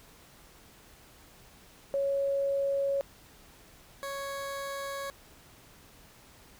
sine / 20% pulse tone pair in turn, 554.4 / 554.4 Hz, C#5 / C#5, 0 / 0 cents, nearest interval unison, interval 0 cents, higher neither, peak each -26 / -30 dBFS, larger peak first, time 1.94-3.01 / 4.03-5.1 s, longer neither, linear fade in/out 0 ms, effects pink hiss -56 dBFS RMS until 6.59 s

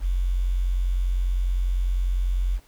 sine tone with quantisation, 45 Hz, F#1, 47 cents flat, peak -20 dBFS, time 0-2.6 s, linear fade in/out 50 ms, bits 8, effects pink hiss -58 dBFS RMS until 2.67 s

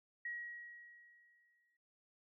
sine tone with exponential decay, 1904 Hz, A#6, 36 cents sharp, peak -39 dBFS, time 0.25-1.77 s, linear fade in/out 5 ms, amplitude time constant 330 ms, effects none

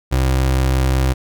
30% pulse tone, 65.41 Hz, C2, in tune, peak -11 dBFS, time 0.11-1.14 s, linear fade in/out 20 ms, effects none

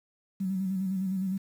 sine tone with vibrato, 189.7 Hz, F#3, 43 cents sharp, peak -27 dBFS, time 0.4-1.38 s, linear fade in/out 10 ms, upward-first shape square, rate 9.8 Hz, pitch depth 41 cents each way, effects 9-bit

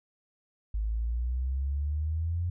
sine exponential sweep, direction up, 51.91 to 88.8 Hz, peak -27 dBFS, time 0.74-2.5 s, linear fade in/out 5 ms, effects none

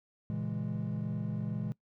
triangle chord, A# half-diminished seventh, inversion none, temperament equal, 116.54 / 138.59 / 164.81 / 207.7 Hz, A#2 / C#3 / E3 / G#3, 0 / 0 / 0 / 0 cents, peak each -35 / -38 / -35 / -35 dBFS, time 0.3-1.72 s, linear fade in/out 0 ms, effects noise-tail reverb RT60 0.1 s tail -21 dB re dry + tanh soft clip ceiling -24 dBFS

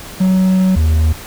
triangle tone pair in turn, 187 / 78.62 Hz, F#3 / D#2, +19 / +19 cents, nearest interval octave + minor third, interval 1500 cents, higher first, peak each -7 dBFS, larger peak neither, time 0.2-0.76 / 0.76-1.13 s, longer first, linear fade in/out 10 ms, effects pink hiss -32 dBFS RMS until 1.26 s

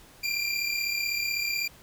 25% pulse tone pair together, 2365 / 2401 Hz, D7 / D7, +12 / +38 cents, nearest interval unison, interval 26 cents, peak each -26 dBFS, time 0.23-1.68 s, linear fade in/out 10 ms, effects pink hiss -53 dBFS RMS until 1.82 s

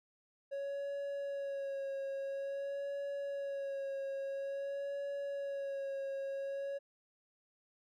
triangle tone with vibrato, 554.4 Hz, C#5, in tune, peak -35 dBFS, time 0.51-6.79 s, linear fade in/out 20 ms, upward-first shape sine, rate 0.49 Hz, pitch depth 26 cents each way, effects none

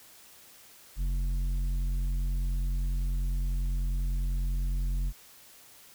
triangle tone with tanh clipping, 45 Hz, F#1, 47 cents flat, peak -28 dBFS, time 0.96-5.13 s, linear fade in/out 50 ms, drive 13 dB, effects white hiss -54 dBFS RMS until 5.94 s

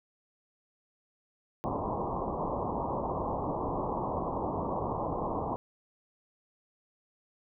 white low-pass noise, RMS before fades -33 dBFS, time 1.64-5.56 s, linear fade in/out 0 ms, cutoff 1100 Hz, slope 96 dB/octave, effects none

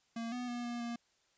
square tone with pitch steps, 230.2 / 246.8 / 241.4 / 238.9 / 235.9 Hz, A#3 / B3 / B3 / A#3 / A#3, -22 / -1 / -39 / +43 / +21 cents, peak -38 dBFS, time 0.16-0.96 s, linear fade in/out 5 ms, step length 160 ms, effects white hiss -73 dBFS RMS until 1.37 s + resampled to 16000 Hz

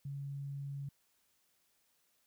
sine tone, 140 Hz, C#3, 18 cents sharp, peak -39 dBFS, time 0.05-0.89 s, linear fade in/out 5 ms, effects white hiss -75 dBFS RMS until 2.26 s

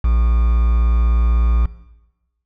triangle tone with quantisation, 58.1 Hz, A#1, 5 cents flat, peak -10 dBFS, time 0.04-1.66 s, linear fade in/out 5 ms, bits 5, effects noise-tail reverb RT60 1.0 s tail -17 dB re dry + low-pass 2000 Hz 12 dB/octave

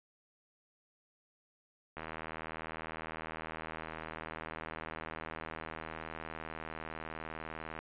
click train, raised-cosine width 0.5 ms, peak -26 dBFS, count 466, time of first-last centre 1.97-7.79 s, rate 79.9 Hz, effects resampled to 8000 Hz

